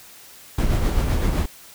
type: noise with tremolo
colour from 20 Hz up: brown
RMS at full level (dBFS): -18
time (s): 0.58-1.46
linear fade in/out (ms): 5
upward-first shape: sine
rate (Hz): 7.8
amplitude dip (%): 40
effects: white hiss -45 dBFS RMS until 1.74 s